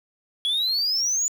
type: exponential sweep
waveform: sine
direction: up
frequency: 3324 to 7040 Hz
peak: -18 dBFS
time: 0.45-1.28 s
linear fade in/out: 0 ms
effects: tanh soft clip ceiling -20 dBFS + 8-bit